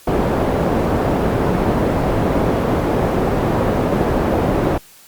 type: low-pass noise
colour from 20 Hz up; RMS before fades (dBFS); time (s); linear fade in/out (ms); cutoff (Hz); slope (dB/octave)
white; -17; 0.07-4.78; 5; 530; 12
effects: white hiss -45 dBFS RMS until 5.07 s + Opus 48 kbps